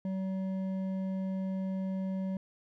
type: tone with hard clipping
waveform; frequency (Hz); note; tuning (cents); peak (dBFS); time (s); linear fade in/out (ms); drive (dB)
sine; 190; F#3; +46; -33; 0.05-2.37; 2; 7
effects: none